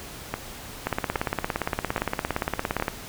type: two click trains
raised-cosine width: 0.5 ms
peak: -9 / -11 dBFS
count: 36 / 4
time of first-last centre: 0.87-2.881 / 0.34-2.799 s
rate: 17.4 / 1.22 Hz
effects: pink hiss -40 dBFS RMS until 3.08 s